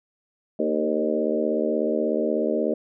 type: harmonic tone with a mistuned harmonic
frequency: 76.5 Hz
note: D#2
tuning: 29 cents flat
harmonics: 3 / 4 / 5 / 6 / 7 / 8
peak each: -28 / -28 / -28 / -28 / -28 / -28 dBFS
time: 0.59-2.74 s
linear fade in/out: 5 ms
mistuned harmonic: 5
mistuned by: +26 cents
effects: none